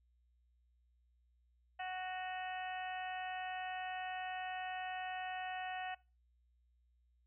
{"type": "harmonic tone", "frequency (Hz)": 370, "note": "F#4", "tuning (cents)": 0, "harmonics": [2, 3, 4, 5, 6, 7, 8], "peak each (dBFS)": [-41, -56, -51, -48, -61, -51, -54], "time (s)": [1.79, 5.95], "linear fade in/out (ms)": 10, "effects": ["noise-tail reverb RT60 0.3 s tail -22 dB re dry", "added 60 Hz sine -70 dBFS peak until 7.26 s"]}